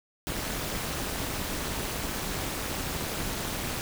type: noise with amplitude modulation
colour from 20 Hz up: pink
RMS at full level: -29 dBFS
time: 0.27-3.81 s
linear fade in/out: 0 ms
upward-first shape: sine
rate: 221 Hz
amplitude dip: 80%
effects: none